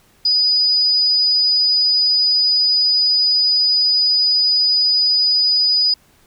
sine tone, 4956 Hz, D#8, 8 cents flat, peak -12 dBFS, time 0.25-5.94 s, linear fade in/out 5 ms, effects pink hiss -54 dBFS RMS until 6.26 s

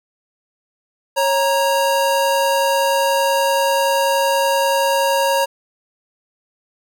square tone pair together, 548.7 / 938 Hz, C#5 / A#5, -18 / +11 cents, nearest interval major sixth, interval 929 cents, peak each -18 dBFS, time 1.16-5.46 s, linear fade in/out 20 ms, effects none

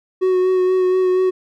triangle tone with vibrato, 370 Hz, F#4, in tune, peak -11 dBFS, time 0.21-1.31 s, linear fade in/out 20 ms, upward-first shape sine, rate 4.2 Hz, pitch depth 18 cents each way, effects none

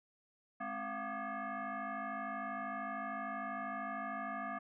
sine tone with frequency modulation, 264.5 Hz, C4, 19 cents sharp, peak -38 dBFS, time 0.6-4.59 s, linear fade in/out 10 ms, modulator 476 Hz, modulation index 3.1, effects none

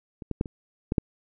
clicks, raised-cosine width 3 ms, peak -25 / -16 / -11 / -24 / -12 / -8 dBFS, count 6, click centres 0.222 / 0.313 / 0.411 / 0.458 / 0.921 / 0.982 s, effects none

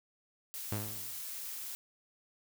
blue noise, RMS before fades -42 dBFS, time 0.54-1.75 s, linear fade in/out 0 ms
sawtooth tone with exponential decay, 105.5 Hz, G#2, 28 cents sharp, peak -28 dBFS, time 0.72-1.23 s, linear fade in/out 0 ms, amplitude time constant 110 ms
effects none

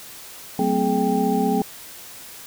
sine tone cluster, 187.6 / 222.9 / 258.5 / 422.3 / 789 Hz, F#3 / A3 / C4 / G#4 / G5, +24 / +23 / -21 / +29 / +11 cents, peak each -24 dBFS, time 0.59-1.62 s, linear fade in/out 2 ms, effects white hiss -40 dBFS RMS until 2.46 s

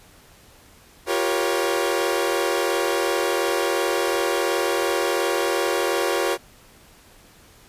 sawtooth chord, G half-diminished seventh, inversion third, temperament equal with one note detuned, 349.2 / 392 / 476 / 554.4 Hz, F4 / G4 / Bb4 / Db5, 0 / 0 / +36 / 0 cents, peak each -22 dBFS, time 1.06-6.38 s, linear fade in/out 50 ms, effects pink hiss -51 dBFS RMS until 7.68 s + resampled to 32000 Hz

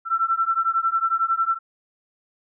sine beating tone pair, 1337 / 1348 Hz, E6 / E6, +24 / +38 cents, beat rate 11 Hz, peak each -22 dBFS, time 0.05-1.59 s, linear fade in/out 50 ms, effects none

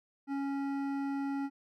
sine tone with hard clipping, 277.2 Hz, C#4, in tune, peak -34 dBFS, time 0.27-1.5 s, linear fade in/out 50 ms, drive 12 dB, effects none

